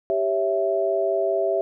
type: chord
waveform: sine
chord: C# diminished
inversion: second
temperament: equal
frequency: 392 / 554.4 / 659.3 Hz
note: G4 / C#5 / E5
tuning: 0 / 0 / 0 cents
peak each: -24 / -27 / -22 dBFS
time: 0.1-1.61 s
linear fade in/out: 0 ms
effects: none